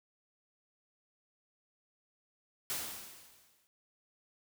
white noise with exponential decay, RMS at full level -35 dBFS, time 2.7-3.67 s, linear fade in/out 0 ms, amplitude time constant 210 ms, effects none

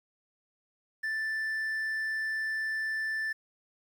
triangle tone, 1764 Hz, A6, 4 cents sharp, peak -28 dBFS, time 1.03-3.33 s, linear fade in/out 10 ms, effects 10-bit

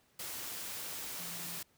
sine tone in noise, 171.9 Hz, F3, 27 cents flat, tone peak -51 dBFS, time 1.19-1.59 s, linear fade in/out 5 ms, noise white, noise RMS -42 dBFS, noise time 0.19-1.63 s, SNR -12 dB, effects pink hiss -70 dBFS RMS until 1.77 s + high-pass 60 Hz 12 dB/octave

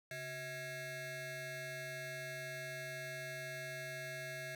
25% pulse ring-modulated tone, 506 Hz, B4, 42 cents sharp, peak -36 dBFS, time 0.11-4.55 s, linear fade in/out 2 ms, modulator 1150 Hz, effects none

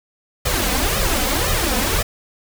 pink noise with flanger, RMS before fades -19 dBFS, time 0.45-2.03 s, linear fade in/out 10 ms, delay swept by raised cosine 1.6 to 4 ms, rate 1.9 Hz, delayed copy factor +0.95, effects none

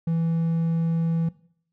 triangle tone with hard clipping, 165.3 Hz, E3, 5 cents sharp, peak -22 dBFS, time 0.07-1.29 s, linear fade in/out 5 ms, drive 6 dB, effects noise-tail reverb RT60 0.6 s tail -19 dB re dry

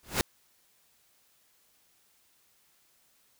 pink noise with exponential growth, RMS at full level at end -22 dBFS, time 0.03-0.21 s, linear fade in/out 1 ms, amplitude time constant 38 ms, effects white hiss -67 dBFS RMS until 3.39 s

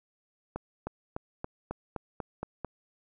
accelerating click train, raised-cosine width 1 ms, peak -20 dBFS, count 9, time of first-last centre 0.56-2.647 s, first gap 310 ms, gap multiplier 0.95, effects none

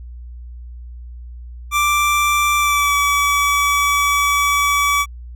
25% pulse tone with pitch glide, 1174.7 to 1143.9 Hz, D6 to D6, 0 to -46 cents, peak -10 dBFS, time 1.71-5.06 s, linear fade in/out 50 ms, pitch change -46 cents, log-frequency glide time 2.58-2.94 s, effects added 60 Hz sine -31 dBFS peak until 5.35 s

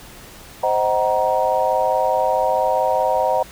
sine chord, C half-diminished seventh, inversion none, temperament just, 523.3 / 627.9 / 753.5 / 941.9 Hz, C5 / Eb5 / Gb5 / Bb5, 0 / +16 / +31 / +18 cents, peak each -21 dBFS, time 0.63-3.43 s, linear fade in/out 5 ms, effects pink hiss -41 dBFS RMS until 3.51 s

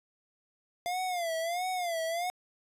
square tone with vibrato, 695 Hz, F5, 9 cents flat, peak -31 dBFS, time 0.86-2.3 s, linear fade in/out 0 ms, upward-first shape sine, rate 1.5 Hz, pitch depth 120 cents each way, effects resampled to 32000 Hz

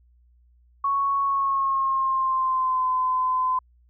sine tone with pitch glide, 1108.7 to 1022.6 Hz, C#6 to C6, 0 to -40 cents, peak -20 dBFS, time 0.84-3.59 s, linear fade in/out 5 ms, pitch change -140 cents, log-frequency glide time 1.23-2.88 s, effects added 60 Hz sine -55 dBFS peak until 3.89 s

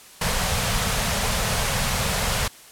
pink band-stop noise, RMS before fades -23 dBFS, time 0.21-2.48 s, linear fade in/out 5 ms, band 220 to 440 Hz, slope 48 dB/octave, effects white hiss -46 dBFS RMS until 2.71 s + low-pass 12000 Hz 12 dB/octave

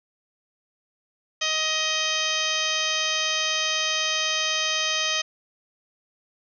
harmonic tone, 628 Hz, D#5, 16 cents sharp, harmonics 1 / 2 / 3 / 4 / 5 / 6 / 7 / 8 / 9 / 10, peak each -35 / -33 / -31 / -30 / -27 / -32 / -38 / -32 / -38 / -32 dBFS, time 1.41-5.22 s, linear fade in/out 10 ms, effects none

